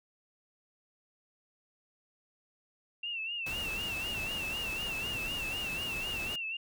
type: tone with vibrato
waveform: sine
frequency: 2731 Hz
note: F7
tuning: 39 cents flat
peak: -34 dBFS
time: 3.03-6.57 s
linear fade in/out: 5 ms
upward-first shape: sine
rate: 4 Hz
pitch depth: 84 cents each way
type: noise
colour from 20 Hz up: pink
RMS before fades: -42 dBFS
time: 3.46-6.36 s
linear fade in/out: 5 ms
effects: none